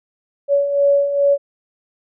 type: beating tone pair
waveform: sine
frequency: 563 / 565.4 Hz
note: C#5 / C#5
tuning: +27 / +34 cents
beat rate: 2.4 Hz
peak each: -20 / -13 dBFS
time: 0.48-1.38 s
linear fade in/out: 50 ms
effects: none